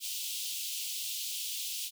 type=high-pass noise; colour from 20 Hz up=pink; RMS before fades=-37 dBFS; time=0-1.91 s; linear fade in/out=50 ms; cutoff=2800 Hz; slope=48 dB/octave; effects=none